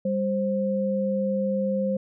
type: tone pair together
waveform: sine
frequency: 198.3 / 526.7 Hz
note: G3 / C5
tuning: +20 / +11 cents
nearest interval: octave + perfect fourth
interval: 1691 cents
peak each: -25 dBFS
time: 0.05-1.97 s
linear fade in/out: 5 ms
effects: none